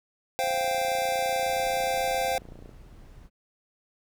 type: chord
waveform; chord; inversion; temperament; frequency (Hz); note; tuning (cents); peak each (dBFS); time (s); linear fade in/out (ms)
square; C suspended fourth; none; just; 523.3 / 697.7 / 784.9; C5 / F5 / G5; 0 / -2 / +2; -30; 0.39-2.38; 0
type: click train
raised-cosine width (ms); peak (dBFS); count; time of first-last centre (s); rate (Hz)
2; -33; 67; 0.44-2.693; 29.3
type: noise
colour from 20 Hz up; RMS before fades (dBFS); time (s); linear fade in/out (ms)
brown; -48; 1.43-3.3; 50
effects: none